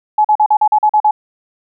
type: tone bursts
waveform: sine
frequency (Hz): 850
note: G#5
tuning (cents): +40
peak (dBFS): -7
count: 9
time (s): 0.18-1.11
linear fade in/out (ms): 5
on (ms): 66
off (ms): 42
effects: none